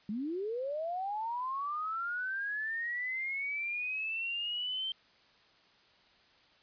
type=linear sweep; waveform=sine; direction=up; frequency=196 to 3136 Hz; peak=-33 dBFS; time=0.09-4.92 s; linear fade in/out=2 ms; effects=white hiss -64 dBFS RMS until 6.62 s + resampled to 11025 Hz